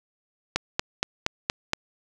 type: click train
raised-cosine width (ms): 0.2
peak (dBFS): -5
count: 6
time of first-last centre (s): 0.56-1.734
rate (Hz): 4.26
effects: none